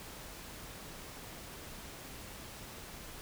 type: silence
effects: pink hiss -48 dBFS RMS until 3.21 s